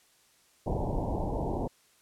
pink low-pass noise, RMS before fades -31 dBFS, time 0.66-1.68 s, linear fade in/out 10 ms, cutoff 950 Hz, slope 96 dB/octave, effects white hiss -64 dBFS RMS until 2.01 s + low-pass 11000 Hz 12 dB/octave

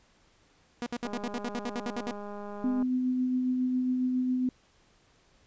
sawtooth tone bursts, 240.3 Hz, B3, 47 cents flat, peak -27 dBFS, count 13, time 0.82-2.111 s, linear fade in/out 0 ms, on 43 ms, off 61 ms
click train, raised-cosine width 1 ms, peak -28 dBFS, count 365, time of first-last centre 1.05-2.826 s, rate 205 Hz
sine tone with tremolo, 253.7 Hz, B3, 47 cents sharp, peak -24 dBFS, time 2.64-4.49 s, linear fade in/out 2 ms, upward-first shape sine, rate 7.3 Hz, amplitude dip 25%
effects pink hiss -64 dBFS RMS until 5.46 s + resampled to 16000 Hz

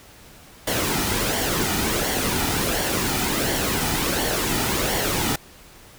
pink noise with flanger, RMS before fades -23 dBFS, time 0.67-5.36 s, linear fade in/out 5 ms, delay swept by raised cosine 0.78 to 1.88 ms, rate 1.4 Hz, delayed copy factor -0.5, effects pink hiss -47 dBFS RMS until 5.98 s

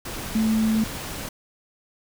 sine tone in noise, 220 Hz, A3, in tune, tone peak -18 dBFS, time 0.35-0.84 s, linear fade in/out 5 ms, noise pink, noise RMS -33 dBFS, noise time 0.05-1.29 s, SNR +12 dB, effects none

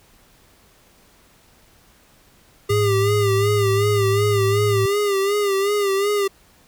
square tone with vibrato, 401.4 Hz, G4, 41 cents sharp, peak -18 dBFS, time 2.69-6.28 s, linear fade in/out 10 ms, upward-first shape sine, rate 2.7 Hz, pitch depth 62 cents each way
sine tone with pitch glide, 107.1 to 108.09 Hz, A2 to A2, -46 to -30 cents, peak -19 dBFS, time 2.7-4.86 s, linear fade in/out 5 ms, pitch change +16 cents, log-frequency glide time 4.53-4.64 s
effects pink hiss -54 dBFS RMS until 6.67 s

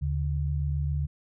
sine tone pair together, 75.7 / 142.9 Hz, D#2 / D3, -47 / -47 cents, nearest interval major seventh, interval 1100 cents, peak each -27 / -29 dBFS, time 0.01-1.07 s, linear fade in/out 20 ms, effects none

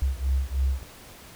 sine beating tone pair, 65.41 / 68.61 Hz, C2 / C#2, 0 / -17 cents, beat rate 3.2 Hz, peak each -25 / -26 dBFS, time 0.02-0.83 s, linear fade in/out 0 ms, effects pink hiss -47 dBFS RMS until 1.35 s

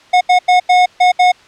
square tone bursts at uneven times, 726 Hz, F#5, 33 cents flat, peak -7 dBFS, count 6, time 0.13-0.21 / 0.29-0.39 / 0.48-0.6 / 0.69-0.86 / 1-1.12 / 1.19-1.32 s, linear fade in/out 10 ms, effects white hiss -44 dBFS RMS until 1.47 s + low-pass 4000 Hz 12 dB/octave

